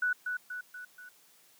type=tone with echo; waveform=sine; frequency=1480 Hz; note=F#6; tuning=in tune; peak=-26 dBFS; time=0.02-0.13 s; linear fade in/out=5 ms; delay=240 ms; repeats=4; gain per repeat=-5 dB; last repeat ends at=1.09 s; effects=white hiss -62 dBFS RMS until 1.59 s + high-pass 150 Hz 12 dB/octave